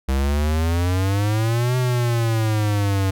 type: exponential two-way sweep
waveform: square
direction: up then down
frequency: 65.3 to 127.5 to 95.2 Hz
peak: -18 dBFS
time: 0.08-3.11 s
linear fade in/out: 10 ms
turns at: 1.77 s
effects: none